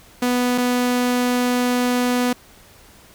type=tone pair in turn; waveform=sawtooth; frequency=246.9 / 246.9 Hz; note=B3 / B3; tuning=0 / 0 cents; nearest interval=unison; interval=0 cents; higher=neither; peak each=-13 dBFS; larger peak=neither; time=0.22-0.58 / 0.58-2.33 s; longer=second; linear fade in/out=5 ms; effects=pink hiss -48 dBFS RMS until 3.14 s